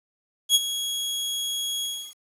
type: tone with ADSR envelope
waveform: sawtooth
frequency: 3322 Hz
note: G#7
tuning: in tune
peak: -10 dBFS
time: 0.49-2.15 s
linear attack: 60 ms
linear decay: 34 ms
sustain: -13 dB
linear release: 320 ms
effects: resampled to 32000 Hz + 8-bit